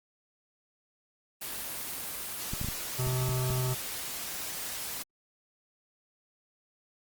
white noise, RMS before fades -37 dBFS, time 1.41-5.03 s, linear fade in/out 10 ms
clicks, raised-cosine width 5 ms, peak -22 dBFS, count 7, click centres 2.535 / 2.614 / 2.646 / 2.686 / 3.071 / 3.291 / 3.503 s
harmonic tone, 127.8 Hz, C3, 40 cents flat, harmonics 1 / 3 / 5 / 7 / 9 / 10, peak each -28 / -38 / -42 / -45 / -47 / -48 dBFS, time 2.98-3.75 s, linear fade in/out 20 ms
effects Opus 24 kbps

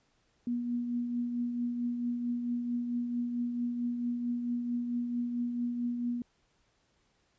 sine tone with tremolo, 240.8 Hz, B3, 44 cents flat, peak -28 dBFS, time 0.47-6.22 s, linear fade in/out 2 ms, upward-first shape triangle, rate 4.5 Hz, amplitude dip 45%, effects pink hiss -72 dBFS RMS until 7.38 s + resampled to 16000 Hz

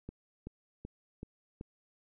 click train, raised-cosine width 3 ms, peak -29 dBFS, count 5, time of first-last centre 0.09-1.611 s, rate 2.63 Hz, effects none

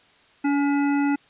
harmonic tone with a mistuned harmonic, 284.8 Hz, C#4, 47 cents sharp, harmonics 1 / 3 / 5 / 7 / 9, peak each -19 / -29 / -33 / -36 / -38 dBFS, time 0.44-1.16 s, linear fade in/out 10 ms, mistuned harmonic 3, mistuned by -27 cents, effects white hiss -56 dBFS RMS until 1.29 s + resampled to 8000 Hz

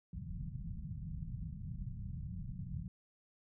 white low-pass noise, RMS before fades -43 dBFS, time 0.13-2.88 s, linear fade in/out 2 ms, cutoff 180 Hz, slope 48 dB/octave, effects none

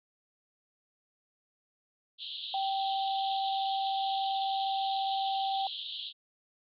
pink band-pass noise, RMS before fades -40 dBFS, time 2.18-6.13 s, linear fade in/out 50 ms, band 3000 to 4100 Hz, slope 96 dB/octave
sine tone, 778 Hz, G5, 13 cents flat, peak -29 dBFS, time 2.54-5.67 s, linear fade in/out 2 ms
effects none

